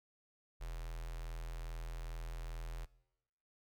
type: tone with notch filter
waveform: square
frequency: 41.2 Hz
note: E1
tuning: in tune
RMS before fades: -43 dBFS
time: 0.6-2.86 s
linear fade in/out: 20 ms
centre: 220 Hz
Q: 0.58
effects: noise-tail reverb RT60 1.0 s tail -21 dB re dry